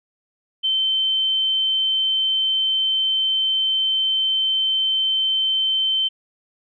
sine tone, 3092 Hz, G7, 24 cents flat, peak -17 dBFS, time 0.63-6.09 s, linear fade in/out 20 ms, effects none

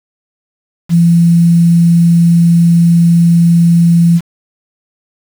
sine tone with quantisation, 169.7 Hz, F3, 49 cents flat, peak -4 dBFS, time 0.89-4.21 s, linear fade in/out 50 ms, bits 5, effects none

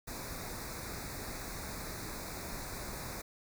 pink band-stop noise, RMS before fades -42 dBFS, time 0.07-3.22 s, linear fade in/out 10 ms, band 2500 to 3700 Hz, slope 96 dB/octave, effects none

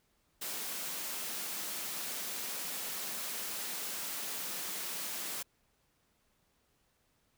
white high-pass noise, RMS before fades -39 dBFS, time 0.41-5.43 s, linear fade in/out 10 ms, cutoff 150 Hz, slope 48 dB/octave, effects pink hiss -74 dBFS RMS until 7.37 s

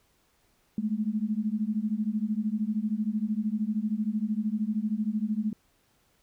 sine beating tone pair, 207.7 / 220.7 Hz, G#3 / A3, 0 / +5 cents, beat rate 13 Hz, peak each -29 / -29 dBFS, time 0.78-5.53 s, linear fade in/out 2 ms, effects pink hiss -68 dBFS RMS until 6.22 s

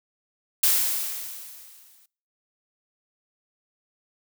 blue noise with exponential decay, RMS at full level -18 dBFS, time 0.63-2.06 s, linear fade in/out 5 ms, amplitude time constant 310 ms, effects noise-tail reverb RT60 0.5 s tail -25 dB re dry

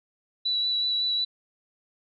sine tone with vibrato, 3942 Hz, B7, 4 cents flat, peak -23 dBFS, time 0.45-1.25 s, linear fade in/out 10 ms, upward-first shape sine, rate 5.4 Hz, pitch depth 14 cents each way, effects none

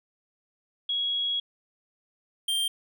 sine / square tone pair in turn, 3322 / 3175 Hz, G#7 / G7, 0 / +21 cents, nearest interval minor second, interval 79 cents, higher first, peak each -25 dBFS, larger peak neither, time 0.89-1.4 / 2.48-2.68 s, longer first, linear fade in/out 5 ms, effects none

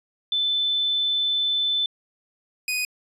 sine / sawtooth tone pair in turn, 3520 / 2489 Hz, A7 / D#7, 0 / 0 cents, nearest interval tritone, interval 600 cents, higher first, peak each -20 dBFS, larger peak neither, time 0.32-1.86 / 2.68-2.85 s, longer first, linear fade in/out 2 ms, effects resampled to 32000 Hz

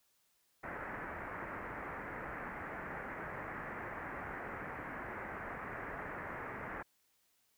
white low-pass noise, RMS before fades -44 dBFS, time 0.63-6.83 s, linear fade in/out 10 ms, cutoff 2000 Hz, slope 48 dB/octave, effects white hiss -75 dBFS RMS until 7.57 s

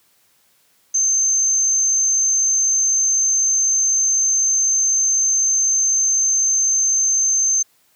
sine tone, 6272 Hz, G8, in tune, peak -14 dBFS, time 0.94-7.63 s, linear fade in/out 10 ms, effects white hiss -59 dBFS RMS until 7.95 s + high-pass 60 Hz 12 dB/octave

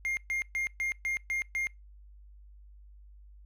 triangle tone bursts, 2121 Hz, C7, 23 cents sharp, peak -27 dBFS, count 7, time 0.05-1.67 s, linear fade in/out 0 ms, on 120 ms, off 130 ms, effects noise-tail reverb RT60 0.2 s tail -24 dB re dry + added 50 Hz sine -50 dBFS peak until 3.45 s

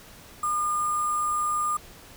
sine tone with sample-and-hold, 1207 Hz, D6, 47 cents sharp, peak -23 dBFS, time 0.43-1.77 s, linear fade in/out 5 ms, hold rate 8820 Hz, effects pink hiss -48 dBFS RMS until 2.16 s

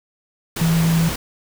sine tone in noise, 164.81 Hz, E3, in tune, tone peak -14 dBFS, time 0.61-1.09 s, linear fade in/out 5 ms, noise pink, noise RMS -26 dBFS, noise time 0.56-1.16 s, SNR +9 dB, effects none

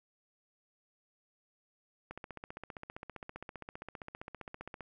click train, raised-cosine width 0.5 ms, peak -28 dBFS, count 42, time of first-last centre 2.11-4.807 s, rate 15.2 Hz, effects none

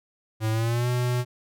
square tone with pitch glide, 110 to 123.47 Hz, A2 to B2, 0 to 0 cents, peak -23 dBFS, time 0.4-1.25 s, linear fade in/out 50 ms, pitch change +200 cents, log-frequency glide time 0.51-0.88 s, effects none

